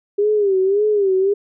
sine tone with vibrato, 400.2 Hz, G4, 36 cents sharp, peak -13 dBFS, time 0.18-1.34 s, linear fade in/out 10 ms, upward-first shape sine, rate 1.8 Hz, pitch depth 110 cents each way, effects none

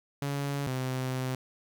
sawtooth tone pair in turn, 141.2 / 129.35 Hz, C#3 / C3, +32 / -19 cents, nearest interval major second, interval 151 cents, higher first, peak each -26 dBFS, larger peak neither, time 0.22-0.67 / 0.67-1.35 s, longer second, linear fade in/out 2 ms, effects 10-bit

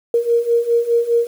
sine beating tone pair, 466.2 / 471.1 Hz, A#4 / A#4, 0 / +18 cents, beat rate 4.9 Hz, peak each -18 / -15 dBFS, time 0.14-1.27 s, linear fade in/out 2 ms, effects 7-bit

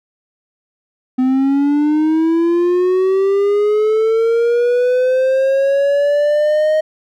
triangle linear sweep, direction up, 253.8 to 625 Hz, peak -9 dBFS, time 1.18-6.81 s, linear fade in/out 10 ms, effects none

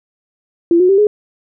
sine tone with pitch steps, 340 / 364.4 / 390.6 / 418.6 Hz, F4 / F#4 / G4 / G#4, -46 / -26 / -6 / +14 cents, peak -7 dBFS, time 0.71-1.07 s, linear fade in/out 2 ms, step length 90 ms, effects none

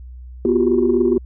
sine tone cluster, 244.5 / 345.8 / 363.6 / 390.3 Hz, B3 / F4 / F#4 / G4, -17 / -17 / -30 / -8 cents, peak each -18 dBFS, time 0.45-1.18 s, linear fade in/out 2 ms, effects tanh soft clip ceiling -5 dBFS + added 62 Hz sine -33 dBFS peak until 1.25 s

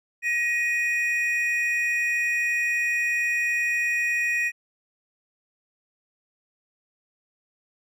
triangle tone pair together, 1894.3 / 2478 Hz, A#6 / D#7, +27 / -8 cents, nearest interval perfect fourth, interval 465 cents, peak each -23 dBFS, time 0.22-4.52 s, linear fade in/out 50 ms, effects none

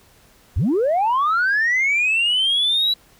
sine linear sweep, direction up, 55 to 3951 Hz, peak -14 dBFS, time 0.56-2.94 s, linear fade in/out 10 ms, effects tanh soft clip ceiling -13 dBFS + pink hiss -53 dBFS RMS until 3.19 s

